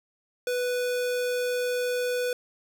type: tone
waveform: square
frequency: 494.3 Hz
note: B4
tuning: 1 cent sharp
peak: -26 dBFS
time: 0.47-2.33 s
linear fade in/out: 2 ms
effects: none